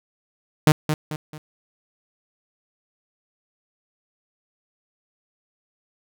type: tone with echo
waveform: sawtooth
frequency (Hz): 153.2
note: D#3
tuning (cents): -27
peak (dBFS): -7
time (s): 0.67-0.72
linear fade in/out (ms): 2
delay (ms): 220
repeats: 3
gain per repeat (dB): -8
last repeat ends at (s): 1.38
effects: none